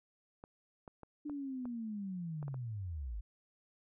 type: clicks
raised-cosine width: 1 ms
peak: -35 dBFS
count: 8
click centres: 0.439 / 0.878 / 1.033 / 1.297 / 1.655 / 2.428 / 2.481 / 2.543 s
type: linear sweep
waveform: sine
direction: down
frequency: 298.9 to 46.45 Hz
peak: -38 dBFS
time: 1.25-3.21 s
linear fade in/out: 10 ms
effects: none